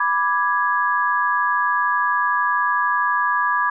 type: chord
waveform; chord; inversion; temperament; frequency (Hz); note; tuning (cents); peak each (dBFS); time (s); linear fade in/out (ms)
sine; G# diminished; first; equal; 987.8 / 1174.7 / 1661.2; B5 / D6 / G#6; 0 / 0 / 0; -21; 0-3.7; 5
effects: none